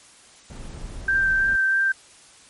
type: noise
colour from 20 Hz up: brown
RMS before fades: -35 dBFS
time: 0.5-1.56 s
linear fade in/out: 2 ms
type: tone with vibrato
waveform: sine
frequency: 1568 Hz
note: G6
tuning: in tune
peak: -17 dBFS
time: 1.08-1.92 s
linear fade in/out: 5 ms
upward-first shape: triangle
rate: 3.1 Hz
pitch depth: 14 cents each way
effects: white hiss -50 dBFS RMS until 2.49 s + MP3 48 kbps